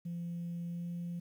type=tone with pitch glide; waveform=sine; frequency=171.6 to 172.99 Hz; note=F3 to F3; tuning=-30 to -16 cents; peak=-35 dBFS; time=0.05-1.2 s; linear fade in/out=10 ms; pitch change=+14 cents; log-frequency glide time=0.67-0.87 s; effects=tanh soft clip ceiling -34 dBFS + 11-bit